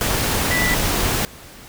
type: tone in noise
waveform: sine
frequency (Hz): 1975.5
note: B6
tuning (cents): 0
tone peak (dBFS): -19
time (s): 0.51-0.74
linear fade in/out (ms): 0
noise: pink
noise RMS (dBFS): -20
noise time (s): 0.01-1.25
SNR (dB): -2
effects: pink hiss -41 dBFS RMS until 1.68 s